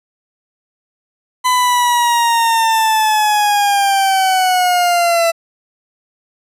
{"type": "linear sweep", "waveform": "40% pulse", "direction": "down", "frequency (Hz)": [1009, 665], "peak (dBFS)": -10, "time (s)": [1.44, 5.32], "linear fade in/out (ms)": 20, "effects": ["resampled to 32000 Hz"]}